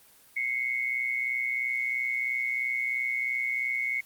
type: tone pair together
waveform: sine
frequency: 2077 / 2200 Hz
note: C7 / C#7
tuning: -13 / -14 cents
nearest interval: minor second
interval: 99 cents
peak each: -32 / -28 dBFS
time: 0.36-4.01 s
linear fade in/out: 10 ms
effects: white hiss -57 dBFS RMS until 4.05 s + Opus 24 kbps